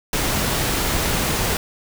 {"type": "noise", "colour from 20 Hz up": "pink", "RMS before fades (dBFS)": -21, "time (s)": [0.13, 1.57], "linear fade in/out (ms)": 2, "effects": []}